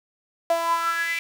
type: tone with high-pass filter sweep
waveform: sawtooth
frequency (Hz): 334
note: E4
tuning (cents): +23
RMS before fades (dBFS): -24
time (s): 0.5-1.19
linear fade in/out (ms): 0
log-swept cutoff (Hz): 680 to 2300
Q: 9.1
effects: none